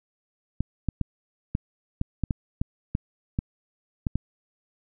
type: clicks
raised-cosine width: 5 ms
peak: -12 dBFS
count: 12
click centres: 0.606 / 0.887 / 1.013 / 1.551 / 2.014 / 2.237 / 2.308 / 2.615 / 2.951 / 3.389 / 4.068 / 4.156 s
effects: none